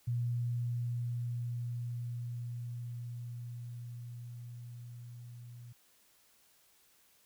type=tone with level ramp; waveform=sine; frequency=120 Hz; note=B2; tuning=49 cents flat; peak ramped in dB=-30 to -47 dBFS; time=0.07-5.73 s; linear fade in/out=10 ms; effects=white hiss -67 dBFS RMS until 7.25 s